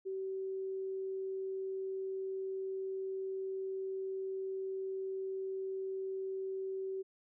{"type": "tone", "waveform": "sine", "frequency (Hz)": 382.8, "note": "G4", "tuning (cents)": -41, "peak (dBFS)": -36, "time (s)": [0.05, 7.03], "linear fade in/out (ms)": 20, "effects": []}